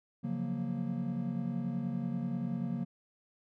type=chord; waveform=triangle; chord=Gb major seventh; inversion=second; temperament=equal; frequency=138.59 / 174.61 / 185 / 233.1 Hz; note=Db3 / F3 / Gb3 / Bb3; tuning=0 / 0 / 0 / 0 cents; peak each=-37 / -37 / -37 / -34 dBFS; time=0.23-2.85 s; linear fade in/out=20 ms; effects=none